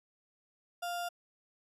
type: tone with sample-and-hold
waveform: sine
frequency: 698.5 Hz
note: F5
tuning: in tune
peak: -34 dBFS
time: 0.82-1.09 s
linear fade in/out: 10 ms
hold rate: 2100 Hz
effects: resampled to 32000 Hz